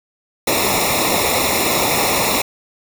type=noise with comb filter; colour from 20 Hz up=pink; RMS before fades=-17 dBFS; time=0.47-2.42 s; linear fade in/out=5 ms; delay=0.64 ms; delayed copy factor=-1; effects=none